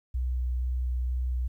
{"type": "tone with vibrato", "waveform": "sine", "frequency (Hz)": 62.4, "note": "B1", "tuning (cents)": 19, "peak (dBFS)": -25, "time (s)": [0.14, 1.48], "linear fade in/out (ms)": 10, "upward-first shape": "square", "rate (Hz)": 2.1, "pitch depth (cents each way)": 9, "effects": ["tanh soft clip ceiling -21 dBFS", "11-bit"]}